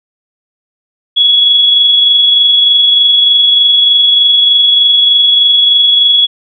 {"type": "tone with amplitude modulation", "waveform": "sine", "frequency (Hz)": 3362, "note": "G#7", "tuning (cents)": 20, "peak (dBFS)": -3, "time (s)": [1.16, 6.27], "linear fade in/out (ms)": 20, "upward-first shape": "sine", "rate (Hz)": 23.3, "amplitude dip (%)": 30, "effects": []}